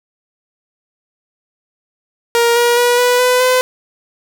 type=tone with pitch steps; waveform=sawtooth; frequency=469.8 / 477.2 / 484.7 / 492.3 / 500 / 507.9 Hz; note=A#4 / A#4 / B4 / B4 / B4 / B4; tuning=+13 / +41 / -32 / -6 / +21 / +48 cents; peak=-6 dBFS; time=2.35-3.61 s; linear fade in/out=0 ms; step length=210 ms; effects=none